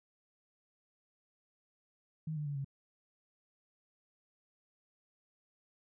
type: tone with pitch steps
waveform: sine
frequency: 157.2 / 149.5 / 143.7 / 137.8 Hz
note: D#3 / D3 / D3 / C#3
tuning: +18 / +31 / -37 / -10 cents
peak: -35 dBFS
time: 2.27-2.646 s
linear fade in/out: 5 ms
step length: 94 ms
effects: none